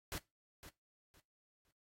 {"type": "noise with echo", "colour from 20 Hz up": "pink", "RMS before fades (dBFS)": -42, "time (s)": [0.12, 0.18], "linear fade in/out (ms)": 0, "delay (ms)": 510, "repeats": 3, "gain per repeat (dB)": -12, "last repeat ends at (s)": 1.71, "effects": ["noise-tail reverb RT60 0.2 s tail -19 dB re dry", "AAC 48 kbps"]}